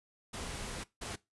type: noise bursts at uneven times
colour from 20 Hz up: pink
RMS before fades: -41 dBFS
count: 2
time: 0.33-0.84 / 1.01-1.16 s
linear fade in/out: 10 ms
effects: noise-tail reverb RT60 0.2 s tail -19 dB re dry + resampled to 24000 Hz